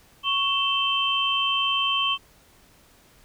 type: tone cluster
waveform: sine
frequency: 1110 / 2656 / 3118 Hz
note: C#6 / E7 / G7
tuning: +2 / +12 / -10 cents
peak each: -26 / -28 / -23 dBFS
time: 0.23-2.18 s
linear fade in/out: 50 ms
effects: pink hiss -56 dBFS RMS until 3.24 s